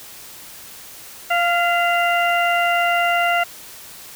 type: harmonic tone with a mistuned harmonic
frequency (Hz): 696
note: F5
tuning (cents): -6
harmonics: 1 / 2 / 3 / 4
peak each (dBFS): -18 / -21 / -23 / -24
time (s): 1.3-3.44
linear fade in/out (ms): 10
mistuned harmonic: 3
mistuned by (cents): -39
effects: white hiss -39 dBFS RMS until 4.15 s